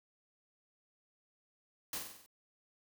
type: noise with echo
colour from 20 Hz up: white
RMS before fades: -39 dBFS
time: 1.93-1.98 s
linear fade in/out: 2 ms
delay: 47 ms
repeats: 6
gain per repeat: -4 dB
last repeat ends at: 2.262 s
effects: none